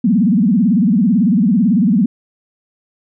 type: tone with vibrato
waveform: sine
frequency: 210.4 Hz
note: G#3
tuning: 23 cents sharp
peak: -9 dBFS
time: 0.04-2.06 s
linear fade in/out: 5 ms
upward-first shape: sine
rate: 18 Hz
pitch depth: 290 cents each way
effects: none